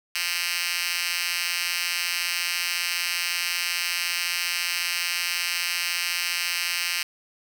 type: tone with high-pass filter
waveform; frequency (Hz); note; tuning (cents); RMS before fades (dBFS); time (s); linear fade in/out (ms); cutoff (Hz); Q
5% pulse; 174.61; F3; 0; -27; 0.15-7.03; 5; 3000; 2.5
effects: none